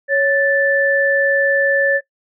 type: tone pair together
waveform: sine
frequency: 554.4 / 1757.9 Hz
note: C#5 / A6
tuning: 0 / -2 cents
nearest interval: octave + minor sixth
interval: 1998 cents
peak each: -15 dBFS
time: 0.08-2.01 s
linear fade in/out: 50 ms
effects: noise-tail reverb RT60 0.1 s tail -18 dB re dry